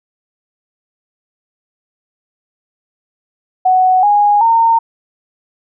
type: tone with pitch steps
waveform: sine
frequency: 743 / 824.4 / 914.7 Hz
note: F#5 / G#5 / A#5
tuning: +7 / -13 / -33 cents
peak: -7 dBFS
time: 3.65-4.79 s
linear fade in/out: 10 ms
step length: 380 ms
effects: none